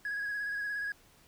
triangle tone with vibrato, 1661.2 Hz, G#6, in tune, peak -30 dBFS, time 0.05-0.92 s, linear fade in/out 2 ms, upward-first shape square, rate 17 Hz, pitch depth 21 cents each way, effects tanh soft clip ceiling -28 dBFS + pink hiss -62 dBFS RMS until 1.27 s

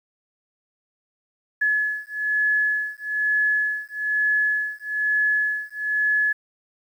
sine beating tone pair, 1705 / 1706.1 Hz, G#6 / G#6, +45 / +46 cents, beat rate 1.1 Hz, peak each -23 dBFS, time 1.61-6.33 s, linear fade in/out 10 ms, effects 9-bit

